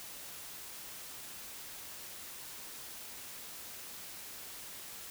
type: silence
effects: white hiss -47 dBFS RMS until 5.1 s